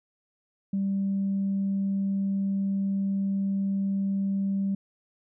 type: tone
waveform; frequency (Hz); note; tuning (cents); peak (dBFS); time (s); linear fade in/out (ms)
sine; 196; G3; 0; -23; 0.73-4.75; 5
effects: tanh soft clip ceiling -20 dBFS